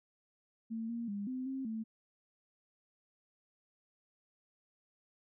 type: tone with pitch steps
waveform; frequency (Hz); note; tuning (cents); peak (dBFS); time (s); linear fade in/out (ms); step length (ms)
sine; 225.4 / 233.8 / 202.5 / 256.6 / 266.1 / 221.9; A3 / A#3 / G#3 / C4 / C4 / A3; +42 / +5 / -43 / -34 / +29 / +15; -36; 0.7-1.84; 20; 190
effects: none